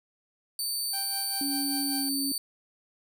20% pulse tone, 4567 Hz, D8, 49 cents flat, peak -23 dBFS, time 0.59-2.38 s, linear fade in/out 2 ms
sawtooth tone with tremolo, 784 Hz, G5, in tune, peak -33 dBFS, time 0.93-2.09 s, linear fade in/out 5 ms, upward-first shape sine, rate 5.1 Hz, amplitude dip 65%
sine tone with pitch glide, 280 to 275.5 Hz, C#4 to C#4, +18 to -11 cents, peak -30 dBFS, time 1.41-2.32 s, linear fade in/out 2 ms, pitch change -29 cents, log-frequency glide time 1.87-2.01 s
effects none

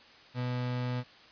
35% pulse tone, 124.2 Hz, B2, 10 cents sharp, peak -29 dBFS, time 0.34-1.04 s, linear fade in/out 50 ms, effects white hiss -55 dBFS RMS until 1.31 s + resampled to 11025 Hz

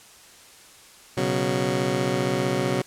15% pulse chord, B suspended second, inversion none, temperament just, 123.47 / 138.9 / 185.21 Hz, B2 / C#3 / F#3, 0 / +4 / +2 cents, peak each -21 dBFS, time 1.17-2.82 s, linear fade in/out 5 ms, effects white hiss -49 dBFS RMS until 2.86 s + low-pass 10000 Hz 12 dB/octave

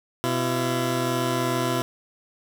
15% pulse tone pair together, 126.5 / 337.1 Hz, B2 / E4, +42 / +39 cents, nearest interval octave + perfect fourth, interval 1697 cents, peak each -19 dBFS, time 0.24-1.82 s, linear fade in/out 0 ms, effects none

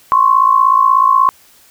sine tone pair together, 1046.5 / 1103 Hz, C6 / C#6, 0 / -9 cents, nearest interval minor second, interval 91 cents, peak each -10 dBFS, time 0.12-1.29 s, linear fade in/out 0 ms, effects white hiss -47 dBFS RMS until 1.7 s

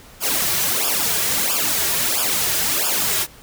white noise with flanger, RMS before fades -20 dBFS, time 0.2-3.27 s, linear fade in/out 50 ms, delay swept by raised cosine 0.49 to 3.99 ms, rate 1.5 Hz, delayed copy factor -1, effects pink hiss -45 dBFS RMS until 3.42 s

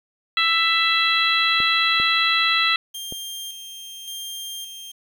harmonic tone, 663 Hz, E5, 10 cents sharp, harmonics 2 / 3 / 4 / 5 / 6, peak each -23 / -23 / -23 / -23 / -23 dBFS, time 0.37-2.76 s, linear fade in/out 2 ms
clicks, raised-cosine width 2 ms, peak -21 dBFS, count 3, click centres 1.603 / 2 / 3.124 s
sawtooth tone with tremolo, 3192 Hz, G7, 31 cents sharp, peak -27 dBFS, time 2.94-4.92 s, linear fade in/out 10 ms, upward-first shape square, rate 0.88 Hz, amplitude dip 45%
effects 8-bit

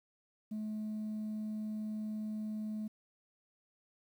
sine tone, 214.7 Hz, A3, 42 cents flat, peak -34 dBFS, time 0.51-2.88 s, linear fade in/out 10 ms, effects tanh soft clip ceiling -35 dBFS + 11-bit

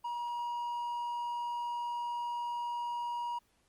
triangle tone, 955 Hz, A#5, 42 cents sharp, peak -32 dBFS, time 0.04-3.39 s, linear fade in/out 10 ms, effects pink hiss -72 dBFS RMS until 3.68 s + Opus 24 kbps

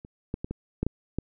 clicks, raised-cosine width 3 ms, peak -29 / -16 / -19 / -19 / -13 / -13 / -15 dBFS, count 7, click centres 0.049 / 0.341 / 0.445 / 0.51 / 0.83 / 0.866 / 1.186 s, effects none

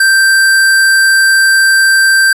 square tone, 1568 Hz, G6, in tune, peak -6 dBFS, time 0-2.33 s, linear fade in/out 5 ms, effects resampled to 32000 Hz

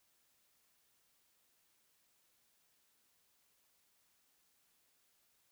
silence, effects white hiss -75 dBFS RMS until 5.51 s

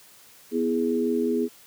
sine chord, E major, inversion second, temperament equal, 246.9 / 329.6 / 415.3 Hz, B3 / E4 / G#4, 0 / 0 / 0 cents, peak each -25 / -28 / -25 dBFS, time 0.51-1.49 s, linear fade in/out 50 ms, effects white hiss -52 dBFS RMS until 1.66 s + high-pass 80 Hz 12 dB/octave

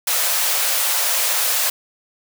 white high-pass noise, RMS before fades -19 dBFS, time 0.07-1.7 s, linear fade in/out 5 ms, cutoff 480 Hz, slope 96 dB/octave, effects none

